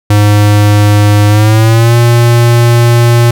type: tone with pitch glide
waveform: square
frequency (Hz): 103.83 to 118.58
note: G#2 to A#2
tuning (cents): 0 to +30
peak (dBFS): -4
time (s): 0.1-3.31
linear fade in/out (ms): 5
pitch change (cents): +230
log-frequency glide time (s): 1.28-1.96
effects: none